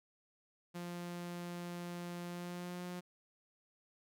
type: tone with pitch glide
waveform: sawtooth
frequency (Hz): 174.61 to 178.38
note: F3 to F3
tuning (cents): 0 to +37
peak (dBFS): -38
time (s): 0.74-3.01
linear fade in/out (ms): 20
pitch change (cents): +37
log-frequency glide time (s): 2.25-2.84
effects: none